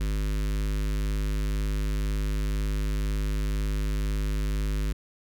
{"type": "tone with notch filter", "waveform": "square", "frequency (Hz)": 51, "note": "G#1", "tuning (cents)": -31, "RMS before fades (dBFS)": -27, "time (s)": [0, 4.93], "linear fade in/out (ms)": 10, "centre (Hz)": 750, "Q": 0.83, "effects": []}